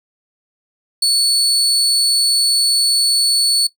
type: tone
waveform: 35% pulse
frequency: 4435 Hz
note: C#8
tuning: in tune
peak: -10 dBFS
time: 1.02-3.67 s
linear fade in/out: 5 ms
effects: noise-tail reverb RT60 0.1 s tail -17 dB re dry